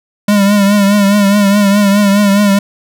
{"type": "tone with vibrato", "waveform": "square", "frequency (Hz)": 202.1, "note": "G#3", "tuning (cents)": -47, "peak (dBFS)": -7, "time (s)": [0.28, 2.59], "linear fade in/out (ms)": 5, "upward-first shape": "triangle", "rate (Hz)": 4.8, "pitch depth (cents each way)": 63, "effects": []}